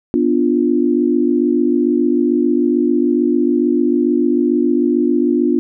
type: chord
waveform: sine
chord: B diminished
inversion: none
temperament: equal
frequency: 246.9 / 293.7 / 349.2 Hz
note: B3 / D4 / F4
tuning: 0 / 0 / 0 cents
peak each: -16 dBFS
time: 0.14-5.59 s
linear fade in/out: 0 ms
effects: none